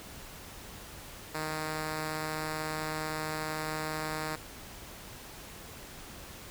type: tone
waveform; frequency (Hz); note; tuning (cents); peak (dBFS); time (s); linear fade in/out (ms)
5% pulse; 155.56; D#3; 0; -22; 1.34-4.36; 10
effects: pink hiss -47 dBFS RMS until 6.5 s